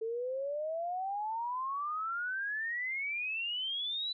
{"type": "exponential sweep", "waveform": "sine", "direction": "up", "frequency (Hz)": [440, 4011], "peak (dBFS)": -33, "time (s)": [0.01, 4.13], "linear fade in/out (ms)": 10, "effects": []}